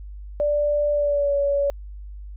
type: tone with pitch glide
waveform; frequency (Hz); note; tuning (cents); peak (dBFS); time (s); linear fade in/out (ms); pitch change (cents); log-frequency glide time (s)
sine; 587.3 to 565.7; D5 to C#5; 0 to +35; -18; 0.4-1.7; 0; -65; 0.92-1.35
effects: added 50 Hz sine -34 dBFS peak until 2.36 s